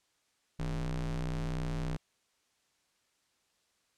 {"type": "ring-modulated tone", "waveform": "square", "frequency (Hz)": 62.3, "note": "B1", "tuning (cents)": 16, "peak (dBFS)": -30, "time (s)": [0.59, 1.97], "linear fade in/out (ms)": 10, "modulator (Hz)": 94.2, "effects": ["white hiss -74 dBFS RMS until 3.97 s", "low-pass 8000 Hz 12 dB/octave"]}